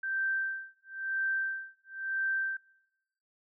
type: tone with tremolo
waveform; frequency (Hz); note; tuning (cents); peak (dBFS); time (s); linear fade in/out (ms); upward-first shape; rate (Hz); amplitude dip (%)
sine; 1564; G6; -4; -27; 0.03-2.57; 5; sine; 0.99; 100
effects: noise-tail reverb RT60 1.0 s tail -25 dB re dry